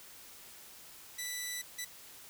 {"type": "tone bursts at uneven times", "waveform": "10% pulse", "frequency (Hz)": 1975.5, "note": "B6", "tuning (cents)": 0, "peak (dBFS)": -28, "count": 2, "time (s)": [[1.18, 1.62], [1.78, 1.85]], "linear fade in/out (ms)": 10, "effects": ["white hiss -53 dBFS RMS until 2.29 s"]}